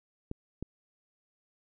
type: clicks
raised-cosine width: 3 ms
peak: -23 dBFS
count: 2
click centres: 0.314 / 0.626 s
effects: none